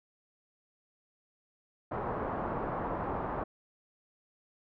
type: low-pass noise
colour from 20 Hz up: white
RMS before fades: -35 dBFS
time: 1.91-3.44 s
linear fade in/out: 10 ms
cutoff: 1100 Hz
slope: 24 dB/octave
effects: none